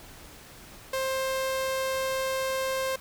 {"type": "tone", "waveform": "sawtooth", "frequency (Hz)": 528, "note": "C5", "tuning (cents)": 16, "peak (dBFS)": -23, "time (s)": [0.93, 2.96], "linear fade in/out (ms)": 5, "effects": ["pink hiss -48 dBFS RMS until 3 s"]}